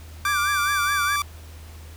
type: tone with pitch glide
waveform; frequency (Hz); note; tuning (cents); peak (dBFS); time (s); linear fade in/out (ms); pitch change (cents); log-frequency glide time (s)
sawtooth; 1174.7 to 1165.2; D6 to D6; 0 to -14; -18; 0.25-1.22; 2; -14; 0.44-1.02
type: tone with vibrato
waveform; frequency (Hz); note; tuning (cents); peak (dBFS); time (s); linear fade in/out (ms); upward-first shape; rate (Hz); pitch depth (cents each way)
sine; 1531; G6; -41; -24; 0.25-1.16; 2; sine; 4.8; 150
effects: added 79 Hz sine -39 dBFS peak until 1.96 s + pink hiss -48 dBFS RMS until 1.96 s